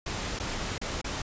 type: noise with dropouts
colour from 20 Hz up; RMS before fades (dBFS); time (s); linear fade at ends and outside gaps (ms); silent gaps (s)
pink; -33; 0.06-1.22; 5; 0.39-0.398 / 0.781-0.814 / 1.015-1.043
effects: resampled to 16000 Hz